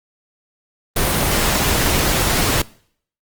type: noise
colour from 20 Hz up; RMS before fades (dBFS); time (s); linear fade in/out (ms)
pink; -17; 0.96-2.62; 5
effects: noise-tail reverb RT60 0.6 s tail -23 dB re dry + Opus 24 kbps